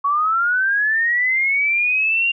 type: linear sweep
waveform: sine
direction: up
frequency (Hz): 1108.7 to 2794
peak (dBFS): -15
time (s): 0.04-2.32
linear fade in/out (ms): 10
effects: none